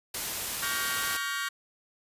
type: noise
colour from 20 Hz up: white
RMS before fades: -33 dBFS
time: 0.14-1.17 s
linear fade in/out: 5 ms
type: chord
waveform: sawtooth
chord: G half-diminished seventh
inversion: second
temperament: just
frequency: 1128.9 / 1411.2 / 1568 / 1881.6 Hz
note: Db6 / F6 / G6 / Bb6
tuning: +31 / +18 / 0 / +16 cents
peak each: -32 dBFS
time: 0.62-1.49 s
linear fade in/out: 10 ms
effects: resampled to 32000 Hz

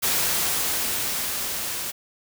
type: noise with level ramp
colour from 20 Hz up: white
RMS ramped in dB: -22 to -30 dBFS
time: 0.02-1.92 s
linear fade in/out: 20 ms
effects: none

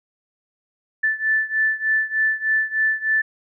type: beating tone pair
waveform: sine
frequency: 1755 / 1758.3 Hz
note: A6 / A6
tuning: -5 / -2 cents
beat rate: 3.3 Hz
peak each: -20 / -22 dBFS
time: 1.03-3.22 s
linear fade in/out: 10 ms
effects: none

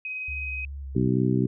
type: tone with tremolo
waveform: sine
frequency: 2522 Hz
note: D#7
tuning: 23 cents sharp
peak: -29 dBFS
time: 0.05-0.65 s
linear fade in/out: 2 ms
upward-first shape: triangle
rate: 19 Hz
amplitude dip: 25%
type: tone with vibrato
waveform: sine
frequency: 68.6 Hz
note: C#2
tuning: 17 cents flat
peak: -33 dBFS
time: 0.28-1.08 s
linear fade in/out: 5 ms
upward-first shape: square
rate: 2.7 Hz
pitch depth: 31 cents each way
type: harmonic tone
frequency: 63.5 Hz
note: B1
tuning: 49 cents sharp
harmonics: 2 / 3 / 4 / 5 / 6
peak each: -24 / -26 / -27 / -28 / -29 dBFS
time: 0.95-1.47 s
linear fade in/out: 10 ms
effects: none

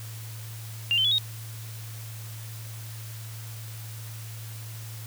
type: tone with pitch steps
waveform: sine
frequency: 2794 / 3082 / 3400 / 3751 Hz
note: F7 / G7 / G#7 / A#7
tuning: 0 / -30 / +40 / +10 cents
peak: -20 dBFS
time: 0.91-1.182 s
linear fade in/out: 0 ms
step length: 68 ms
effects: added 111 Hz sine -37 dBFS peak until 5.06 s + white hiss -45 dBFS RMS until 5.06 s

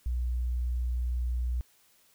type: tone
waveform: sine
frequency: 61 Hz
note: B1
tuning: 21 cents flat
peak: -27 dBFS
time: 0.06-1.61 s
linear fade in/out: 0 ms
effects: white hiss -64 dBFS RMS until 2.14 s

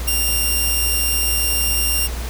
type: tone with ADSR envelope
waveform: 5% pulse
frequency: 2786 Hz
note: F7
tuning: 5 cents flat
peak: -5 dBFS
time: 0.07-2.08 s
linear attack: 16 ms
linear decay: 8 ms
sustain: -3 dB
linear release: 26 ms
effects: added 60 Hz sine -23 dBFS peak until 2.29 s + pink hiss -32 dBFS RMS until 2.29 s

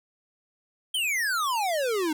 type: exponential sweep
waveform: square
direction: down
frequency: 3214 to 296.8 Hz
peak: -25 dBFS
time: 0.94-2.13 s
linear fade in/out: 5 ms
effects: none

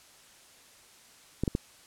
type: clicks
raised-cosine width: 3 ms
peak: -14 dBFS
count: 3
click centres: 1.436 / 1.478 / 1.551 s
effects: white hiss -56 dBFS RMS until 1.86 s + low-pass 10000 Hz 12 dB/octave

